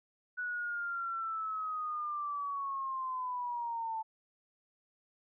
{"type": "linear sweep", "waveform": "sine", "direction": "down", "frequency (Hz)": [1480, 880], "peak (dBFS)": -34, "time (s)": [0.37, 4.03], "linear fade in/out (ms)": 20, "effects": []}